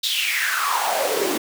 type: noise with high-pass filter sweep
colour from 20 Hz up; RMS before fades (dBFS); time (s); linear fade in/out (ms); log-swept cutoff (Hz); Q
pink; -22; 0.03-1.38; 10; 3800 to 300; 6.1
effects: none